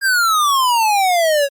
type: exponential sweep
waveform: square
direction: down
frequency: 1626 to 547 Hz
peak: -13 dBFS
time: 0.01-1.49 s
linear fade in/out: 50 ms
effects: Opus 48 kbps